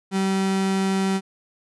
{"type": "tone", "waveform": "35% pulse", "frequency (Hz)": 192.4, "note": "G3", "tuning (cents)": -32, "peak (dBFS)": -18, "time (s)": [0.11, 1.21], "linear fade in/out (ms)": 50, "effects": ["resampled to 24000 Hz"]}